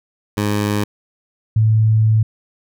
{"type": "tone pair in turn", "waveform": ["15% pulse", "sine"], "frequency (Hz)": [103.6, 109.76], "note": ["G#2", "A2"], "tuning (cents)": [-4, -4], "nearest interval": "minor second", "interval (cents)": 100, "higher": "second", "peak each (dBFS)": -10, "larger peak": "neither", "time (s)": [[0.37, 0.84], [1.56, 2.23]], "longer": "second", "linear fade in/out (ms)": 5, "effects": []}